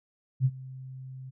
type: tone with ADSR envelope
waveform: sine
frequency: 130.81 Hz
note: C3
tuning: in tune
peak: -18 dBFS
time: 0.4-1.31 s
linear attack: 51 ms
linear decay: 50 ms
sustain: -21 dB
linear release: 21 ms
effects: none